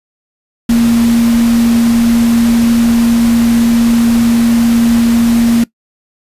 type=tone in noise; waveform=sine; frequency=233.1 Hz; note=A#3; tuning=in tune; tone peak=-6 dBFS; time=0.69-5.64 s; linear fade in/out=5 ms; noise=pink; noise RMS=-22 dBFS; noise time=0.69-5.64 s; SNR=+13 dB; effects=noise-tail reverb RT60 0.1 s tail -20 dB re dry + resampled to 32000 Hz

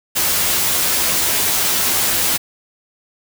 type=noise with comb filter; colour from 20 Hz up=white; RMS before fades=-17 dBFS; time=0.15-2.38 s; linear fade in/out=20 ms; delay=12 ms; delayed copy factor=+0.65; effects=none

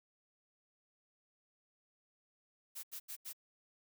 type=noise bursts; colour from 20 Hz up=blue; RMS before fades=-45 dBFS; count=4; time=2.75-3.332 s; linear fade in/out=20 ms; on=84 ms; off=82 ms; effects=none

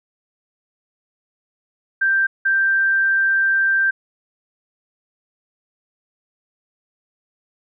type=tone bursts at uneven times; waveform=sine; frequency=1573 Hz; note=G6; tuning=6 cents sharp; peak=-14 dBFS; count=2; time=2.01-2.27 / 2.45-3.91 s; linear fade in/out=10 ms; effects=none

